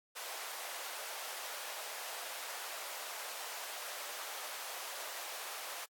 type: high-pass noise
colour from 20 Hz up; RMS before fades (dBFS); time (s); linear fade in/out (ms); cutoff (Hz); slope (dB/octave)
pink; -44; 0.15-5.86; 20; 580; 24
effects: AAC 64 kbps